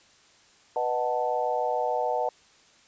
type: chord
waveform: sine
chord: B dominant seventh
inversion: none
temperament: equal with one note detuned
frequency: 493.9 / 613.3 / 740 / 880 Hz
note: B4 / D#5 / F#5 / A5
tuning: 0 / -25 / 0 / 0 cents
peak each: -30 / -30 / -29 / -30 dBFS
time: 0.76-2.29 s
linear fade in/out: 2 ms
effects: white hiss -58 dBFS RMS until 2.87 s + resampled to 16000 Hz